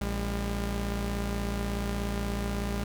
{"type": "tone pair together", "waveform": "sawtooth", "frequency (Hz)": [56.52, 201.4], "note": ["A1", "G3"], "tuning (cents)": [47, 47], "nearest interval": "octave + minor seventh", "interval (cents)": 2200, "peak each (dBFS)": [-27, -29], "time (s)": [0.01, 2.84], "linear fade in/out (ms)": 5, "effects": []}